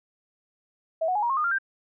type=tone with pitch steps; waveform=sine; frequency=648 / 735.8 / 835.5 / 948.7 / 1077.3 / 1223.3 / 1389 / 1577.2 Hz; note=E5 / F#5 / G#5 / A#5 / C#6 / D#6 / F6 / G6; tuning=-30 / -10 / +10 / +30 / -50 / -30 / -10 / +10 cents; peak=-22 dBFS; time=1.01-1.586 s; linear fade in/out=10 ms; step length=72 ms; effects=none